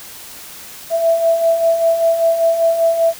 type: beating tone pair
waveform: sine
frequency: 659.3 / 664.4 Hz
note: E5 / E5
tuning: 0 / +13 cents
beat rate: 5.1 Hz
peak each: -20 / -12 dBFS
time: 0.9-3.14 s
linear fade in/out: 50 ms
effects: white hiss -35 dBFS RMS until 3.19 s